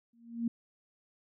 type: tone with exponential growth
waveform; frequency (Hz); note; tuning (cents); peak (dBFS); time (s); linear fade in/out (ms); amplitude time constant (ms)
sine; 233.1; A#3; 0; -26; 0.13-0.48; 5; 76
effects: none